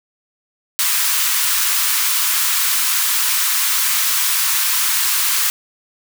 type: high-pass noise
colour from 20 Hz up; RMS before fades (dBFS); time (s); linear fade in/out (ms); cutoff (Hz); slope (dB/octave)
white; -17; 0.79-5.5; 0; 960; 48
effects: none